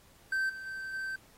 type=tone with level steps; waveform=triangle; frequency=1553 Hz; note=G6; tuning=17 cents flat; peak=-26 / -38 / -35 / -32 dBFS; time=0.32-1.16 s; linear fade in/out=5 ms; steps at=0.49 / 0.66 / 0.93 s; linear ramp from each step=10 ms; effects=pink hiss -61 dBFS RMS until 1.37 s + AAC 48 kbps